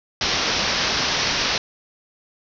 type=low-pass noise; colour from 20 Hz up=white; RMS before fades=-22 dBFS; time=0.21-1.58 s; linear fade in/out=2 ms; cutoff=5900 Hz; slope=96 dB/octave; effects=none